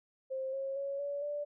sine tone with pitch steps, 528 / 541.6 / 555.5 / 569.8 / 584.5 Hz, C5 / C#5 / C#5 / C#5 / D5, +16 / -40 / +4 / +48 / -8 cents, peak -34 dBFS, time 0.3-1.45 s, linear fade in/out 20 ms, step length 230 ms, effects none

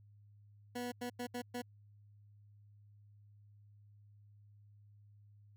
20% pulse tone bursts at uneven times, 244.3 Hz, B3, 19 cents flat, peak -34 dBFS, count 5, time 0.75-0.92 / 1.01-1.1 / 1.19-1.27 / 1.34-1.42 / 1.54-1.62 s, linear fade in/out 10 ms, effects added 103 Hz sine -59 dBFS peak until 5.56 s

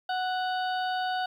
harmonic tone with a mistuned harmonic, 740 Hz, F#5, in tune, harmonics 1 / 2 / 4 / 5 / 6, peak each -28 / -34 / -40 / -42 / -44 dBFS, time 0.09-1.26 s, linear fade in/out 5 ms, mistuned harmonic 6, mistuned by +47 cents, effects 10-bit

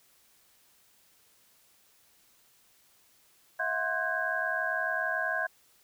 sine tone cluster, 649 / 720 / 1051 / 1524 / 1631 Hz, E5 / F#5 / C6 / G6 / G#6, -27 / -47 / +7 / -49 / -32 cents, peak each -35 / -37 / -39 / -34 / -31 dBFS, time 3.59-5.47 s, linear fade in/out 10 ms, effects white hiss -64 dBFS RMS until 5.83 s

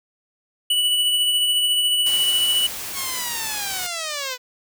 square tone with tremolo, 2955 Hz, F#7, 3 cents flat, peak -16 dBFS, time 0.7-2.67 s, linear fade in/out 5 ms, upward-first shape triangle, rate 14 Hz, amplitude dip 35%
white noise, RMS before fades -31 dBFS, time 2.06-3.87 s, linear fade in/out 5 ms
5% pulse linear sweep, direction down, 1108.7 to 490.4 Hz, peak -14 dBFS, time 2.93-4.38 s, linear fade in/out 50 ms
effects none

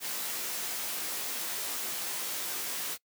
white noise with comb filter, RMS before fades -35 dBFS, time 0-2.98 s, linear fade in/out 50 ms, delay 18 ms, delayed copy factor +0.65, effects noise-tail reverb RT60 0.1 s tail -23 dB re dry + high-pass 200 Hz 12 dB/octave

